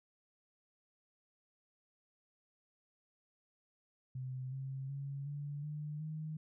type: tone with pitch steps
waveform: sine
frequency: 129.3 / 134.17 / 139.22 / 144.47 / 149.91 / 155.55 Hz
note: C3 / C3 / C#3 / D3 / D3 / D#3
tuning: -20 / +44 / +8 / -28 / +36 / 0 cents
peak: -39 dBFS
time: 4.15-6.37 s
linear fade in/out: 5 ms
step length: 370 ms
effects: none